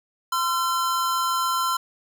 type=tone pair together; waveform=square; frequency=1031 / 1358.1 Hz; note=C6 / F6; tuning=-26 / -49 cents; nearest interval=perfect fourth; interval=477 cents; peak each=-25 dBFS; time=0.32-1.77 s; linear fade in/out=5 ms; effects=none